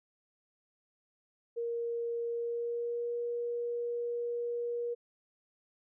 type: tone with pitch glide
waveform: sine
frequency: 468.6 to 476 Hz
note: A#4 to A#4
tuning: +9 to +36 cents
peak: -32 dBFS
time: 1.56-4.95 s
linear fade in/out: 20 ms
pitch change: +27 cents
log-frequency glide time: 2.28-3.16 s
effects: none